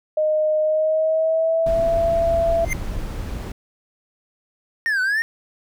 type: tone with pitch glide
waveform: sine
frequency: 617 to 669 Hz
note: D#5 to E5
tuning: -15 to +25 cents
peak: -16 dBFS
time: 0.17-2.65 s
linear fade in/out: 5 ms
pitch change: +140 cents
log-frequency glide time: 0.61-1.93 s
type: noise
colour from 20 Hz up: brown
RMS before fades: -27 dBFS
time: 1.66-3.52 s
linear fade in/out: 5 ms
type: tone with exponential growth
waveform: square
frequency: 2093 Hz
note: C7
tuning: in tune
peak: -18 dBFS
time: 2.63-2.73 s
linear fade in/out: 1 ms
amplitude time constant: 20 ms
type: exponential two-way sweep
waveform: triangle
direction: down then up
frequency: 1865 to 1480 to 1865 Hz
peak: -16 dBFS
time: 4.86-5.22 s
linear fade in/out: 0 ms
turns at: 5.01 s
effects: none